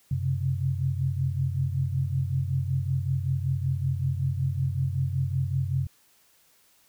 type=tone cluster; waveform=sine; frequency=92.4 / 132 / 137.3 Hz; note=F#2 / C3 / C#3; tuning=-2 / +16 / -16 cents; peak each=-29 / -27 / -30 dBFS; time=0.11-5.87 s; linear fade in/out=5 ms; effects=white hiss -62 dBFS RMS until 6.88 s